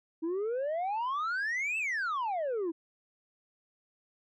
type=exponential two-way sweep; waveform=sine; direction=up then down; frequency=314.6 to 2690 to 314.6 Hz; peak=-27 dBFS; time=0.22-2.72 s; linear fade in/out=20 ms; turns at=1.78 s; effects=tanh soft clip ceiling -29 dBFS